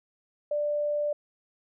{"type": "tone", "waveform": "sine", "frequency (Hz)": 590, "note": "D5", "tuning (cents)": 8, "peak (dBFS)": -25, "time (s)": [0.51, 1.13], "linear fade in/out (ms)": 5, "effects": []}